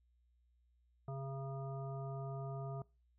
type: harmonic tone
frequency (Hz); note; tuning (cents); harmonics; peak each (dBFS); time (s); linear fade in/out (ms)
135.9; C#3; -34; 1 / 3 / 5 / 7 / 9; -41 / -51 / -49 / -57 / -55; 1.08-2.82; 2
effects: noise-tail reverb RT60 0.3 s tail -23 dB re dry + added 60 Hz sine -70 dBFS peak until 3.18 s